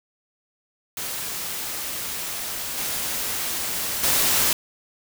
white noise with level steps, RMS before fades -30 / -27 / -20 dBFS, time 0.97-4.53 s, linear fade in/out 2 ms, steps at 2.77 / 4.03 s, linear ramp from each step 10 ms, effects none

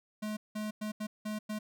square tone bursts at uneven times, 213.1 Hz, G#3, 45 cents sharp, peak -35 dBFS, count 6, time 0.22-0.37 / 0.55-0.71 / 0.81-0.92 / 1-1.07 / 1.25-1.39 / 1.49-1.59 s, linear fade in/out 10 ms, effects none

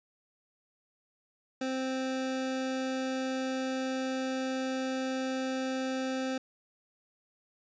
25% pulse tone, 261.6 Hz, C4, in tune, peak -27 dBFS, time 1.61-6.38 s, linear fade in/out 5 ms, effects resampled to 16000 Hz

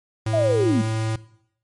square tone with pitch glide, 110 to 110.77 Hz, A2 to A2, 0 to +12 cents, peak -22 dBFS, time 0.26-1.16 s, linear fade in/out 5 ms, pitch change +12 cents, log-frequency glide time 0.55-0.88 s
sine linear sweep, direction down, 679 to 200.5 Hz, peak -17 dBFS, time 0.33-0.82 s, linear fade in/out 10 ms
effects noise-tail reverb RT60 0.7 s tail -18 dB re dry + MP3 48 kbps

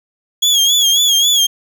30% pulse tone with vibrato, 3327 Hz, G#7, 2 cents sharp, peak -7 dBFS, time 0.42-1.47 s, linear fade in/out 10 ms, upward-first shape sine, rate 3.7 Hz, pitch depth 76 cents each way, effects none

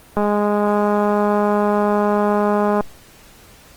click train, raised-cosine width 1 ms, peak -5 dBFS, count 547, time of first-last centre 0.17-2.808 s, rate 207 Hz, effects pink hiss -46 dBFS RMS until 3.76 s + Opus 24 kbps

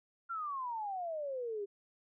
sine exponential sweep, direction down, 1396.9 to 392.6 Hz, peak -36 dBFS, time 0.29-1.66 s, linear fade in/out 20 ms, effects none

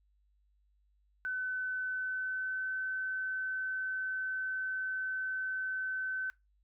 sine tone with pitch glide, 1513 to 1525.3 Hz, F#6 to G6, +38 to -48 cents, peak -33 dBFS, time 1.25-6.3 s, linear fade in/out 0 ms, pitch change +14 cents, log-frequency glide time 1.89-2.73 s, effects noise-tail reverb RT60 0.2 s tail -21 dB re dry + added 50 Hz sine -68 dBFS peak until 6.63 s

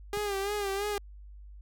sawtooth tone with vibrato, 403 Hz, G4, 48 cents sharp, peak -26 dBFS, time 0.13-0.98 s, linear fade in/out 2 ms, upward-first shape sine, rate 3 Hz, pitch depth 64 cents each way
click, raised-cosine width 5 ms, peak -30 dBFS, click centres 0.173 s
effects added 50 Hz sine -45 dBFS peak until 1.61 s

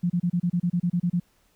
sine tone bursts, 175.2 Hz, F3, 6 cents sharp, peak -20 dBFS, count 12, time 0.03-1.2 s, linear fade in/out 10 ms, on 70 ms, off 30 ms, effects pink hiss -65 dBFS RMS until 1.55 s

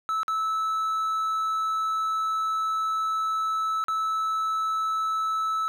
triangle tone with dropouts, 1307 Hz, E6, 15 cents flat, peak -22 dBFS, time 0.09-5.68 s, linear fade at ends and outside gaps 0 ms, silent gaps 0.232-0.281 / 3.84-3.883 s, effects none

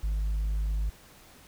sine tone, 51.91 Hz, G#1, in tune, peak -23 dBFS, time 0.03-0.9 s, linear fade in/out 10 ms, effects tanh soft clip ceiling -25 dBFS + pink hiss -54 dBFS RMS until 1.47 s

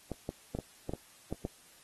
clicks, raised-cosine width 2 ms, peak -22 dBFS, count 8, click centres 0.117 / 0.291 / 0.55 / 0.588 / 0.894 / 0.936 / 1.326 / 1.451 s, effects white hiss -59 dBFS RMS until 1.83 s + AAC 32 kbps

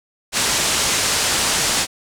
white low-pass noise, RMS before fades -19 dBFS, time 0.32-1.87 s, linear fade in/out 50 ms, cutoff 8800 Hz, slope 24 dB/octave, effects none

